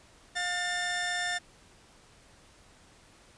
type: tone pair together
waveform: sawtooth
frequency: 711.2 / 1792 Hz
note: F5 / A6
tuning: +31 / +31 cents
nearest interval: octave + major third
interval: 1600 cents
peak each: -31 / -27 dBFS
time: 0.35-1.39 s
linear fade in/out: 20 ms
effects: pink hiss -58 dBFS RMS until 3.37 s + resampled to 22050 Hz